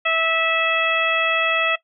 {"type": "harmonic tone with a mistuned harmonic", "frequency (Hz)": 653, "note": "E5", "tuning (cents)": -17, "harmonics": [1, 2, 3, 4, 5], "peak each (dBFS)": [-24, -23, -24, -21, -27], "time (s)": [0.05, 1.76], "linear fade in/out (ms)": 10, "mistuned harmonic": 5, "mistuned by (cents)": 17, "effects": ["noise-tail reverb RT60 0.1 s tail -17 dB re dry"]}